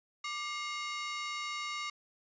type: ring-modulated tone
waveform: sawtooth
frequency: 1661.2 Hz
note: G#6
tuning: in tune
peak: -29 dBFS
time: 0.24-1.9 s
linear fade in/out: 5 ms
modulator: 478 Hz
effects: resampled to 16000 Hz